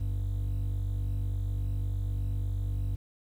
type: tone pair together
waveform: triangle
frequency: 49.14 / 97.4 Hz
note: G1 / G2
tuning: +5 / -11 cents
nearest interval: octave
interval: 1184 cents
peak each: -28 dBFS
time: 0-2.96 s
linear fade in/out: 10 ms
effects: tanh soft clip ceiling -22 dBFS + 10-bit